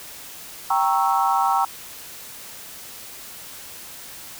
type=chord; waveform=sine; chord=G diminished seventh; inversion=none; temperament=equal with one note detuned; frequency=784 / 932.3 / 1101.1 / 1318.5 Hz; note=G5 / Bb5 / Db6 / Fb6; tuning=0 / 0 / -12 / 0 cents; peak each=-21 / -22 / -24 / -24 dBFS; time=0.7-1.65 s; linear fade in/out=5 ms; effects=white hiss -39 dBFS RMS until 4.39 s